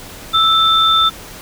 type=tone pair together; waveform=sine; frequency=1318.5 / 3561 Hz; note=E6 / A7; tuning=0 / +20 cents; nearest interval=octave + perfect fourth; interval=1720 cents; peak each=-12 dBFS; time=0.33-1.1 s; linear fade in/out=20 ms; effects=pink hiss -34 dBFS RMS until 1.41 s